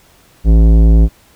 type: tone with tanh clipping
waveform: sine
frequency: 55 Hz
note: A1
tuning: in tune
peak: -6 dBFS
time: 0.44-1.09 s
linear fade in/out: 50 ms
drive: 15 dB
effects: pink hiss -48 dBFS RMS until 1.35 s